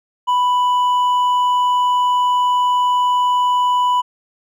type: tone with hard clipping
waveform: sine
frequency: 990 Hz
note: B5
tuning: 4 cents sharp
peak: -14 dBFS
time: 0.27-4.02 s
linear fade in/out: 20 ms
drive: 4 dB
effects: none